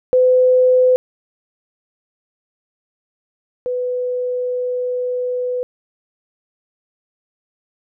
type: tone pair in turn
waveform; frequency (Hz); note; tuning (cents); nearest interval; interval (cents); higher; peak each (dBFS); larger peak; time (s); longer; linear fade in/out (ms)
sine; 507 / 497.7; B4 / B4; +45 / +13; unison; 32; first; -9 / -18; first; 0.13-0.96 / 3.66-5.63; second; 0
effects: none